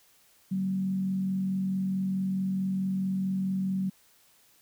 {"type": "tone with frequency modulation", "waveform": "sine", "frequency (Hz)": 190, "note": "F#3", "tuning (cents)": 46, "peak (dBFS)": -26, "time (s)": [0.51, 3.9], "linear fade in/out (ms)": 10, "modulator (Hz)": 44.6, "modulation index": 0.31, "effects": ["white hiss -62 dBFS RMS until 4.61 s"]}